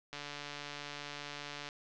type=click train; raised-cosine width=0.2 ms; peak=-25 dBFS; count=227; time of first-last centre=0.13-1.689 s; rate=145 Hz; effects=low-pass 6000 Hz 12 dB/octave